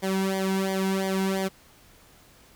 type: tone with flanger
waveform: sawtooth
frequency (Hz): 191.7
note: G3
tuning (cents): -38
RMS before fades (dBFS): -26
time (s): 0.02-1.49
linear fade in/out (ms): 20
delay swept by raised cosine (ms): 0.74 to 1.67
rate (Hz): 2.9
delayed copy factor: -0.85
effects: pink hiss -55 dBFS RMS until 2.55 s